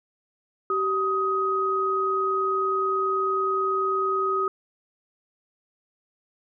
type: tone pair together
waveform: sine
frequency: 385.2 / 1256 Hz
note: G4 / D#6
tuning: -30 / +16 cents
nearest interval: octave + minor sixth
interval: 2046 cents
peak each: -26 / -23 dBFS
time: 0.7-4.48 s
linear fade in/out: 2 ms
effects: none